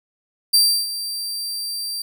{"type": "tone with ADSR envelope", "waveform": "sawtooth", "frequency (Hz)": 4699, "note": "D8", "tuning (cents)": 0, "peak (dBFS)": -8, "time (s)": [0.53, 2.02], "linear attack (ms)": 13, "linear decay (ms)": 320, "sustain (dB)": -14, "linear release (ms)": 4, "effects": []}